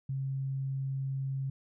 sine tone, 135 Hz, C#3, 45 cents flat, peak -31 dBFS, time 0.09-1.5 s, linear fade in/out 5 ms, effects none

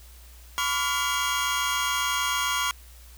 30% pulse tone cluster, 1009 / 1136 / 1407 / 3266 Hz, B5 / C#6 / F6 / G#7, +37 / +42 / +12 / -30 cents, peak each -27 dBFS, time 0.58-2.71 s, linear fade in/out 0 ms, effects added 60 Hz sine -46 dBFS peak until 3.17 s + white hiss -53 dBFS RMS until 3.17 s

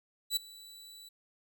sawtooth tone with ADSR envelope, 3951 Hz, B7, in tune, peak -23 dBFS, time 0.3-1.09 s, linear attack 63 ms, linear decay 12 ms, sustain -23 dB, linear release 9 ms, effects none

